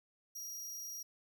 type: tone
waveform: sawtooth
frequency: 5710 Hz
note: F8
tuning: 37 cents sharp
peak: -40 dBFS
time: 0.35-1.03 s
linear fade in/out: 10 ms
effects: none